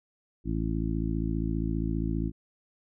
harmonic tone, 55 Hz, A1, in tune, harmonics 1 / 2 / 3 / 4 / 5 / 6, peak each -31 / -35 / -33 / -36 / -34 / -36 dBFS, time 0.44-2.32 s, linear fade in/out 50 ms, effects none

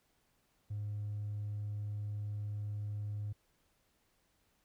sine tone with hard clipping, 103.83 Hz, G#2, in tune, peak -37 dBFS, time 0.7-3.33 s, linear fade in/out 10 ms, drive 1 dB, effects pink hiss -75 dBFS RMS until 4.64 s

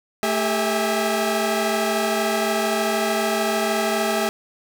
sawtooth tone cluster, 221.4 / 398.8 / 651 / 821 Hz, A3 / G4 / E5 / G#5, +11 / +30 / -22 / -20 cents, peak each -22 / -21 / -20 / -24 dBFS, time 0.23-4.29 s, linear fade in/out 0 ms, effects none

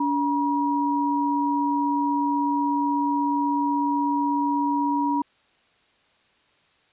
sine tone pair together, 286.1 / 958 Hz, D4 / A#5, -45 / +47 cents, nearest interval octave + major sixth, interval 2092 cents, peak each -23 dBFS, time 0-5.22 s, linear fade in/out 5 ms, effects white hiss -62 dBFS RMS until 6.92 s + resampled to 8000 Hz

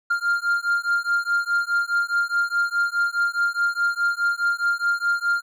triangle beating tone pair, 1396.9 / 1401.7 Hz, F6 / F6, 0 / +6 cents, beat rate 4.8 Hz, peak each -21 / -21 dBFS, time 0.1-5.42 s, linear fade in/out 10 ms, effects none

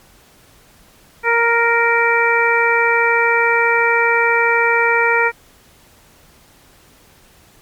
harmonic tone, 466.2 Hz, A#4, in tune, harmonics 1 / 2 / 3 / 4 / 5, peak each -18 / -18 / -18 / -18 / -18 dBFS, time 1.23-5.32 s, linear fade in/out 50 ms, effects pink hiss -49 dBFS RMS until 7.61 s + MP3 96 kbps

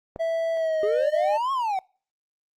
click, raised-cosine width 1 ms, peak -19 dBFS, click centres 0.161 s
triangle tone with pitch glide, 658 to 606.9 Hz, E5 to D#5, -3 to -43 cents, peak -20 dBFS, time 0.19-1.38 s, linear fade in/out 20 ms, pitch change -140 cents, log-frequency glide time 0.54-0.98 s
triangle exponential two-way sweep, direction up then down, 400.6 to 1107 to 735 Hz, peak -21 dBFS, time 0.83-1.79 s, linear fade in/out 2 ms, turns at 1.52 s
effects noise-tail reverb RT60 0.4 s tail -26 dB re dry + Opus 24 kbps

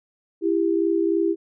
sine tone pair together, 333 / 396.3 Hz, E4 / G4, +18 / +19 cents, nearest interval minor third, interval 301 cents, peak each -20 / -22 dBFS, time 0.41-1.36 s, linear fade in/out 50 ms, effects none

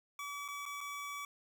25% pulse tone with dropouts, 1144 Hz, D6, 46 cents flat, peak -37 dBFS, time 0.19-1.25 s, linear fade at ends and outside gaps 2 ms, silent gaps 0.48-0.485 / 0.655-0.661 / 0.807-0.811 s, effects none

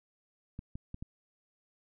clicks, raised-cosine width 5 ms, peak -28 dBFS, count 4, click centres 0.591 / 0.755 / 0.944 / 1.025 s, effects none

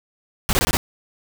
pink noise bursts, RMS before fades -19 dBFS, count 5, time 0.49-0.77 s, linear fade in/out 0 ms, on 40 ms, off 20 ms, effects none

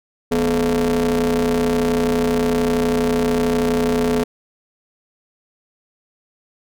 40% pulse ring-modulated tone, 91.6 Hz, F#2, 17 cents flat, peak -12 dBFS, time 0.31-4.24 s, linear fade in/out 10 ms, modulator 337 Hz, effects none

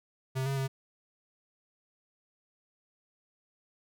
square tone with pitch steps, 131.9 / 136.9 / 134.3 Hz, C3 / C#3 / C3, +14 / -21 / +46 cents, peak -30 dBFS, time 0.35-0.68 s, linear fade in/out 20 ms, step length 110 ms, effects none

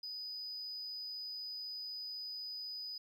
triangle tone, 4978 Hz, D#8, in tune, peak -39 dBFS, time 0.03-2.98 s, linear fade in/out 5 ms, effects tanh soft clip ceiling -37 dBFS

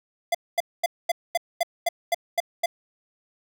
square tone bursts, 685 Hz, F5, 34 cents flat, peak -20 dBFS, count 10, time 0.32-2.66 s, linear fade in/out 5 ms, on 27 ms, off 230 ms, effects none

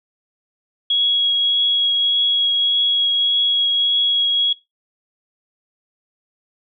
sine tone with vibrato, 3322 Hz, G#7, in tune, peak -14 dBFS, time 0.9-4.53 s, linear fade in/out 5 ms, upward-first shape triangle, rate 1.7 Hz, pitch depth 9 cents each way, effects noise-tail reverb RT60 0.2 s tail -19 dB re dry

